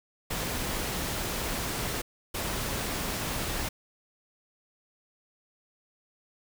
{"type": "noise bursts at uneven times", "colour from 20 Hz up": "pink", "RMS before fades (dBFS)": -32, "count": 2, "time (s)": [[0.3, 2.02], [2.34, 3.69]], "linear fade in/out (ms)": 10, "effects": []}